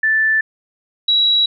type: tone pair in turn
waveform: sine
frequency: 1760 / 3888 Hz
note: A6 / B7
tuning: 0 / -28 cents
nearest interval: octave + major second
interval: 1372 cents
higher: second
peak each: -12 / -11 dBFS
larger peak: second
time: 0.03-0.41 / 1.08-1.46 s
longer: neither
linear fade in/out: 5 ms
effects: none